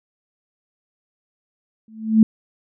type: tone with exponential growth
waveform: sine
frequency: 220 Hz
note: A3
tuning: in tune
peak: -5 dBFS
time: 1.88-2.23 s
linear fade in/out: 2 ms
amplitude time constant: 74 ms
effects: none